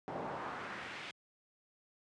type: noise with band-pass filter sweep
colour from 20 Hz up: brown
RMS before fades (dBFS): -43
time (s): 0.08-1.11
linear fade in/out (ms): 0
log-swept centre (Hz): 660 to 2800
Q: 1.5
effects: high-pass 100 Hz 12 dB/octave + resampled to 22050 Hz